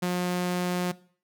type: tone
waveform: sawtooth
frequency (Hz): 179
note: F3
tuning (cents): +43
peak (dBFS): -21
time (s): 0.02-0.92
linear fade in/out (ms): 10
effects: noise-tail reverb RT60 0.5 s tail -20 dB re dry